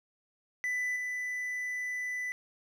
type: tone with level steps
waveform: triangle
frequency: 1992 Hz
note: B6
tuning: 14 cents sharp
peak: -28 / -31 dBFS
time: 0.64-2.32 s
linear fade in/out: 0 ms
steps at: 0.96 s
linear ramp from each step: 2 ms
effects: none